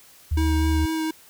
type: tone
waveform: sine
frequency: 76.7 Hz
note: D#2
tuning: 24 cents flat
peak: -19 dBFS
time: 0.31-0.86 s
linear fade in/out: 10 ms
type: tone with vibrato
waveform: square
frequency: 318.4 Hz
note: D#4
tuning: 40 cents sharp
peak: -24 dBFS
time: 0.37-1.11 s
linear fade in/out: 5 ms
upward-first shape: triangle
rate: 4.1 Hz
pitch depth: 15 cents each way
effects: white hiss -51 dBFS RMS until 1.29 s